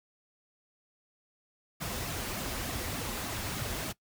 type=noise with flanger; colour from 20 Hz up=pink; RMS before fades=-36 dBFS; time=1.8-3.93 s; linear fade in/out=20 ms; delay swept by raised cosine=2 to 7 ms; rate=3.4 Hz; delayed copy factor=-0.95; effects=noise-tail reverb RT60 0.1 s tail -20 dB re dry